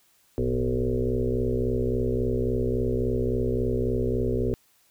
sine tone with frequency modulation, 246.9 Hz, B3, in tune, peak -22 dBFS, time 0.38-4.54 s, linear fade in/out 0 ms, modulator 63.6 Hz, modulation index 3.7, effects white hiss -63 dBFS RMS until 4.9 s

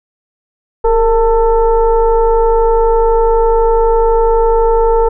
sine tone with frequency modulation, 460 Hz, A#4, 23 cents flat, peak -7 dBFS, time 0.84-5.09 s, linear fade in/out 10 ms, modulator 434 Hz, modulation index 0.98, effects none

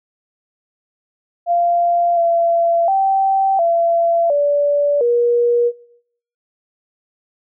sine tone with pitch steps, 692 / 678 / 776 / 677 / 578 / 477.5 Hz, F5 / E5 / G5 / E5 / D5 / A#4, -16 / +49 / -18 / +46 / -28 / +42 cents, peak -12 dBFS, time 1.46-5.72 s, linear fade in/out 50 ms, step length 710 ms, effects noise-tail reverb RT60 0.7 s tail -22 dB re dry

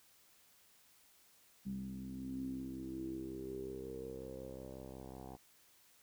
10% pulse tone with low-pass filter sweep, 65.41 Hz, C2, in tune, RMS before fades -45 dBFS, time 1.65-5.37 s, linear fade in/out 20 ms, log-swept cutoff 200 to 740 Hz, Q 9, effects white hiss -67 dBFS RMS until 6.02 s

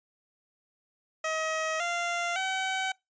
15% pulse tone with pitch steps, 635 / 693 / 761 Hz, D#5 / F5 / F#5, +35 / -14 / +48 cents, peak -22 dBFS, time 1.24-2.92 s, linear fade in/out 5 ms, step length 560 ms, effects noise-tail reverb RT60 0.2 s tail -24 dB re dry + resampled to 16000 Hz

